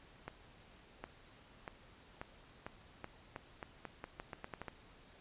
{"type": "accelerating click train", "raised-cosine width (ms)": 0.5, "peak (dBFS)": -28, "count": 16, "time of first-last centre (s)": [0.28, 4.683], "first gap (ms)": 760, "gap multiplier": 0.84, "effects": ["pink hiss -61 dBFS RMS until 5.2 s", "resampled to 8000 Hz"]}